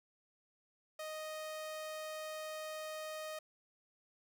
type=tone; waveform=sawtooth; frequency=622.3 Hz; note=D#5; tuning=in tune; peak=-38 dBFS; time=0.99-3.39 s; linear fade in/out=5 ms; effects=none